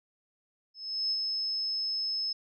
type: tone with ADSR envelope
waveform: sine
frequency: 5200 Hz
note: E8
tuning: 24 cents flat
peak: -26 dBFS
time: 0.74-2.33 s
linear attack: 370 ms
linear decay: 50 ms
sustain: -3 dB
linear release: 8 ms
effects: none